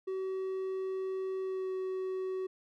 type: tone with pitch glide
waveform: triangle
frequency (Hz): 379.4 to 375.7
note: F#4 to F#4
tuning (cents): +43 to +26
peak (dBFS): -31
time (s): 0.07-2.47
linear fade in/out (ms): 10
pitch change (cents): -17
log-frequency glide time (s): 1.41-1.71
effects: none